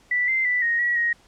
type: tone with pitch steps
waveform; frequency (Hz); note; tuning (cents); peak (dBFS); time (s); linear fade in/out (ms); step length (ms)
sine; 1971 / 2079 / 1978 / 1869 / 1925 / 1880; B6 / C7 / B6 / A#6 / B6 / A#6; -4 / -12 / +2 / +4 / -45 / +14; -19; 0.11-1.13; 5; 170
effects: pink hiss -56 dBFS RMS until 1.27 s + low-pass 8000 Hz 12 dB/octave